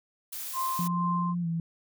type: noise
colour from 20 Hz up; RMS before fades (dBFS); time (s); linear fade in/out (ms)
blue; -37; 0.32-0.88; 10
type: tone with tremolo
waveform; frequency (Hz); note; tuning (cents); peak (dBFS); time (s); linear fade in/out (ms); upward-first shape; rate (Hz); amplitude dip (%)
sine; 1046.5; C6; 0; -27; 0.53-1.35; 50; sine; 2.2; 40
type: tone with pitch glide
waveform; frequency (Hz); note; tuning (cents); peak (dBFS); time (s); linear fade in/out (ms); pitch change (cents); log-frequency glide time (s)
sine; 174.61 to 166.24; F3 to E3; 0 to +15; -27; 0.79-1.6; 2; -85; 1.41-1.47
effects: none